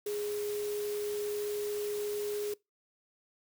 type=tone in noise; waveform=sine; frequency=415.3 Hz; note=G#4; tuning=in tune; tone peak=-32 dBFS; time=0.06-2.54 s; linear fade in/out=5 ms; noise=white; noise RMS=-45 dBFS; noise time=0.06-2.54 s; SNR=+10 dB; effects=noise-tail reverb RT60 0.2 s tail -23 dB re dry